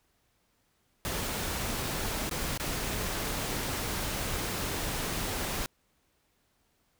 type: noise with dropouts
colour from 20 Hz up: pink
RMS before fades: -33 dBFS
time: 1.05-5.66 s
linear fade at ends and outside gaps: 0 ms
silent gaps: 2.294-2.312 / 2.575-2.598 s
effects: pink hiss -72 dBFS RMS until 6.99 s